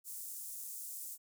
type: high-pass noise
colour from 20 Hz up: pink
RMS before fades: -45 dBFS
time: 0.04-1.18 s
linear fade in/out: 50 ms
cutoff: 7700 Hz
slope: 24 dB/octave
effects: none